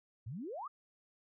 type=exponential sweep; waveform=sine; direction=up; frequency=98 to 1295 Hz; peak=-40 dBFS; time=0.26-0.68 s; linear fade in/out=10 ms; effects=none